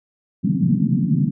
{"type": "band-pass noise", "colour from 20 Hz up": "pink", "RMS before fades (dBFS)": -18, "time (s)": [0.43, 1.31], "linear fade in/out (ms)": 20, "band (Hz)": [140, 250], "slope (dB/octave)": 48, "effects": []}